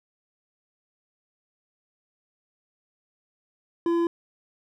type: tone with hard clipping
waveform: triangle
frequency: 338.8 Hz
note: E4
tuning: 48 cents sharp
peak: -22 dBFS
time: 3.86-4.07 s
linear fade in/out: 2 ms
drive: 10 dB
effects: none